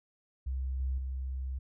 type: tone with level steps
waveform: sine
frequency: 65.41 Hz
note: C2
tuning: in tune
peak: -31 / -29 / -33 dBFS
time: 0.46-1.59 s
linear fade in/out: 10 ms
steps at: 0.8 / 0.98 s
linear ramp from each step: 2 ms
effects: none